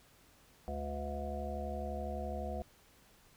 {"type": "harmonic tone", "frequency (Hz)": 71.9, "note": "D2", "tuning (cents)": -36, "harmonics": [1, 3, 5, 7, 9, 10], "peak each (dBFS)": [-40, -45, -49, -45, -44, -44], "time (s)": [0.68, 2.62], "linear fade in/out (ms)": 0, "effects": ["pink hiss -64 dBFS RMS until 3.36 s"]}